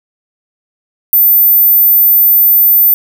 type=tone; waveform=sine; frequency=14080 Hz; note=A9; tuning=in tune; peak=-4 dBFS; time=1.13-2.94 s; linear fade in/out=0 ms; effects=none